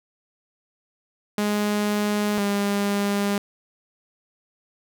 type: tone pair in turn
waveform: sawtooth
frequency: 207.9 / 202 Hz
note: G#3 / G#3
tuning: +2 / -48 cents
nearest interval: unison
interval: 50 cents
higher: first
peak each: -17 dBFS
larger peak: neither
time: 1.38-2.38 / 2.38-3.38 s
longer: neither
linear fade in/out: 2 ms
effects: none